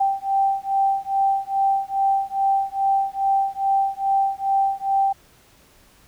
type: beating tone pair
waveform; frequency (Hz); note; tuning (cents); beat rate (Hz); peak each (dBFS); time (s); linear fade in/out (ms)
sine; 782 / 784.4; G5 / G5; -4 / +1; 2.4; -21; 0-5.13; 10
effects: pink hiss -54 dBFS RMS until 6.07 s